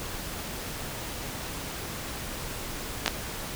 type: clicks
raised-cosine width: 0.2 ms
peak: -5 dBFS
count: 2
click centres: 3.061 / 3.079 s
effects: pink hiss -36 dBFS RMS until 3.55 s